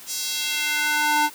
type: tone with high-pass filter sweep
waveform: square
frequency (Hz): 299.1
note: D4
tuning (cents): +32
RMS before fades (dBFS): -23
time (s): 0.06-1.3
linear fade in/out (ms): 50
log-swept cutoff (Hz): 6300 to 720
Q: 1.5
effects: white hiss -43 dBFS RMS until 1.34 s + high-pass 100 Hz 12 dB/octave